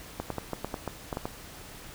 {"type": "clicks", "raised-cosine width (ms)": 1, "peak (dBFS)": -17, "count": 10, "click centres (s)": [0.2, 0.303, 0.383, 0.533, 0.646, 0.742, 0.877, 1.128, 1.171, 1.255], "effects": ["pink hiss -46 dBFS RMS until 1.94 s"]}